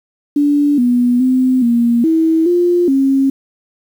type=tone with pitch steps; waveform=sine; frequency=289.8 / 244.4 / 256.7 / 236 / 323.2 / 351.2 / 270.8 Hz; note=D4 / B3 / C4 / A#3 / E4 / F4 / C#4; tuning=-23 / -18 / -33 / +22 / -34 / +10 / -40 cents; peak=-9 dBFS; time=0.36-3.3 s; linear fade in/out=5 ms; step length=420 ms; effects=7-bit